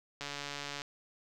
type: click train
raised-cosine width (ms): 0.2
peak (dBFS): -22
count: 88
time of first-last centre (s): 0.21-0.818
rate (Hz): 143
effects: none